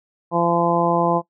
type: harmonic tone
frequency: 170.9 Hz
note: F3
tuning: 37 cents flat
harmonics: 1 / 2 / 3 / 4 / 5 / 6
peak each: -23 / -23 / -23 / -23 / -23 / -23 dBFS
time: 0.31-1.22 s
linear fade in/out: 50 ms
effects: noise-tail reverb RT60 0.1 s tail -19 dB re dry